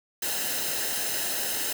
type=noise with comb filter; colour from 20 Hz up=white; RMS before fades=-29 dBFS; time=0.22-1.73 s; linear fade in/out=5 ms; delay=0.87 ms; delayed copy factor=-0.6; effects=none